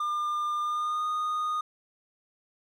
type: tone with pitch glide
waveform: triangle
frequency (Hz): 1202 to 1232.9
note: D6 to D#6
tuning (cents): +40 to -16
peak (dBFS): -25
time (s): 0-1.61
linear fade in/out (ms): 5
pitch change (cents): +44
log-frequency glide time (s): 0.61-1.07
effects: none